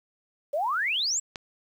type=exponential sweep; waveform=sine; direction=up; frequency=546 to 7902 Hz; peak=-24 dBFS; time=0.53-1.2 s; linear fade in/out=10 ms
type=click; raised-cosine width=0.2 ms; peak=-17 dBFS; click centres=1.358 s
effects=9-bit